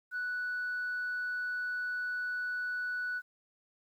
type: tone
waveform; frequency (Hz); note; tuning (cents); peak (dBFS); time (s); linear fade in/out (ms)
sine; 1480; F#6; 0; -31; 0.11-3.22; 50
effects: tanh soft clip ceiling -30 dBFS + 11-bit